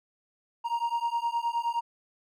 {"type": "beating tone pair", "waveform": "triangle", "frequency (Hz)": [932.3, 941.9], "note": ["A#5", "A#5"], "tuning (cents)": [0, 18], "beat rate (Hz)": 9.6, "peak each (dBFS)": -28, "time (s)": [0.64, 1.81], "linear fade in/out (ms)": 20, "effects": []}